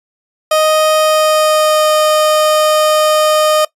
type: tone with pitch glide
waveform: 30% pulse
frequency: 622.3 to 615.2 Hz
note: D#5 to D#5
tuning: 0 to -20 cents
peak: -6 dBFS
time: 0.51-3.65 s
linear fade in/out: 5 ms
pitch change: -20 cents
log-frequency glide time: 0.96-1.91 s
effects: noise-tail reverb RT60 0.1 s tail -19 dB re dry + resampled to 32000 Hz